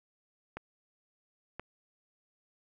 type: clicks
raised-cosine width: 0.5 ms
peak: -24 dBFS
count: 2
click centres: 0.57 / 1.596 s
effects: none